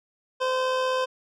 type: tone with amplitude modulation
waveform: 25% pulse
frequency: 515 Hz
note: C5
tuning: 28 cents flat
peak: -18 dBFS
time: 0.4-1.06 s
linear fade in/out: 20 ms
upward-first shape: sine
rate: 75.7 Hz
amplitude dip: 25%
effects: low-pass 5000 Hz 12 dB/octave